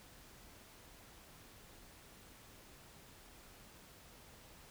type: silence
effects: pink hiss -59 dBFS RMS until 4.7 s